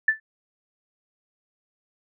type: tone with exponential decay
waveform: sine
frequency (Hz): 1759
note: A6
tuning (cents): -1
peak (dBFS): -12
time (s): 0.08-0.2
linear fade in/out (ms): 5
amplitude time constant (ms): 24
effects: none